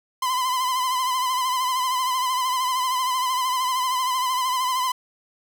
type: tone with vibrato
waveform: 45% pulse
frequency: 1019 Hz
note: C6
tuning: 46 cents flat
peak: -21 dBFS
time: 0.22-4.92 s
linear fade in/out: 5 ms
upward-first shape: sine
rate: 13 Hz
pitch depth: 52 cents each way
effects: none